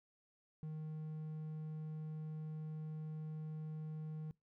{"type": "tone", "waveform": "triangle", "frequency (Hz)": 155.56, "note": "D#3", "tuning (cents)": 0, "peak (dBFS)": -40, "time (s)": [0.63, 4.31], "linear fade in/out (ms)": 0, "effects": ["noise-tail reverb RT60 0.2 s tail -23 dB re dry"]}